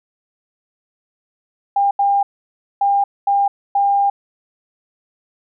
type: tone bursts at uneven times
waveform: sine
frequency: 801 Hz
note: G5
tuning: 37 cents sharp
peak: -12 dBFS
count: 5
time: 1.76-1.91 / 1.99-2.23 / 2.81-3.04 / 3.27-3.48 / 3.75-4.1 s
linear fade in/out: 5 ms
effects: none